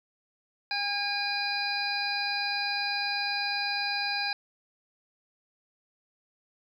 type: harmonic tone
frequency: 812 Hz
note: G#5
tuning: 39 cents flat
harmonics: 1 / 2 / 3 / 5 / 6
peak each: -34 / -34 / -34 / -34 / -34 dBFS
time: 0.71-4.33 s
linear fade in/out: 2 ms
effects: 10-bit